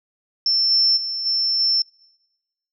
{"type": "tone with level steps", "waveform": "sine", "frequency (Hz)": 5360, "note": "E8", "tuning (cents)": 28, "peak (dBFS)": [-15, -13, -23, -17, -15], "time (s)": [0.46, 1.82], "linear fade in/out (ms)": 2, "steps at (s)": [0.7, 0.96, 1.25, 1.59], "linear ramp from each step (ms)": 20, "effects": ["noise-tail reverb RT60 1.0 s tail -26 dB re dry"]}